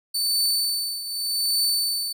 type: tone with tremolo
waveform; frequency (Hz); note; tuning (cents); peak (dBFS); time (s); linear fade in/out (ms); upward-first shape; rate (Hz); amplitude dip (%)
sawtooth; 4521; C#8; +33; -16; 0.14-2.13; 10; triangle; 0.84; 75
effects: none